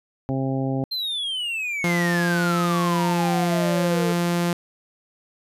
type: harmonic tone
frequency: 133.6 Hz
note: C3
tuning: 36 cents sharp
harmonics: 1 / 2 / 3 / 4 / 5 / 6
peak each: -25 / -25 / -33 / -32 / -35 / -35 dBFS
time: 0.29-0.84 s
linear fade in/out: 0 ms
type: exponential sweep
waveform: triangle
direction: down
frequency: 4186 to 440 Hz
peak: -23 dBFS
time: 0.91-4.13 s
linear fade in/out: 10 ms
type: tone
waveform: sawtooth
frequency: 173.2 Hz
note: F3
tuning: 14 cents flat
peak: -16 dBFS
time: 1.84-4.53 s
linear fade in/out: 2 ms
effects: resampled to 32000 Hz